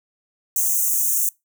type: high-pass noise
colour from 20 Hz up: white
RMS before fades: -20 dBFS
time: 0.56-1.29 s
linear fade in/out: 2 ms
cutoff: 6000 Hz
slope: 96 dB/octave
effects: noise-tail reverb RT60 0.2 s tail -24 dB re dry